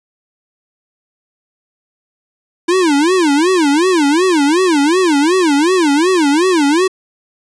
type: tone with vibrato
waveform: square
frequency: 325.5 Hz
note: E4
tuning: 22 cents flat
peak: -10 dBFS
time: 2.68-6.88 s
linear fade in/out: 10 ms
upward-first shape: sine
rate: 2.7 Hz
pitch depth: 260 cents each way
effects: resampled to 22050 Hz